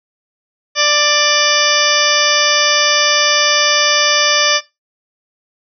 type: harmonic tone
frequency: 590 Hz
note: D5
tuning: 8 cents sharp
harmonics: 1 / 2 / 3 / 4 / 5 / 6 / 8 / 9 / 10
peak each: -19 / -19 / -19 / -19 / -19 / -19 / -19 / -19 / -19 dBFS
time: 0.75-4.61 s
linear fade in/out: 50 ms
effects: noise-tail reverb RT60 0.2 s tail -17 dB re dry